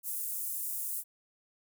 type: high-pass noise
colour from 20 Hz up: pink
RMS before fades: -36 dBFS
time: 0.03-1.04 s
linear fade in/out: 50 ms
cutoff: 9600 Hz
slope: 24 dB/octave
effects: none